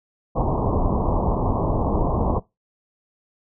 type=low-pass noise; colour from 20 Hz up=pink; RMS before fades=-21 dBFS; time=0.35-2.4 s; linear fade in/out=20 ms; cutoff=1100 Hz; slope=96 dB/octave; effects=noise-tail reverb RT60 0.2 s tail -21 dB re dry